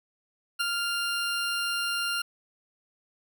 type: tone with ADSR envelope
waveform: 20% pulse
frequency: 1396.9 Hz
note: F6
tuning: in tune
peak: -18 dBFS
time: 0.59-2.22 s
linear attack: 18 ms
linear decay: 14 ms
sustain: -4 dB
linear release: 6 ms
effects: none